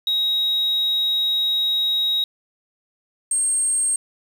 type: tone pair in turn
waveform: sine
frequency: 3800 / 8531 Hz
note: A#7 / C9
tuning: +33 / +33 cents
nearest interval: octave + major second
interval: 1400 cents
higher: second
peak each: -16 dBFS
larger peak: neither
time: 0.07-2.24 / 3.31-3.96 s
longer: first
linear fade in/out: 2 ms
effects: tanh soft clip ceiling -15 dBFS + 7-bit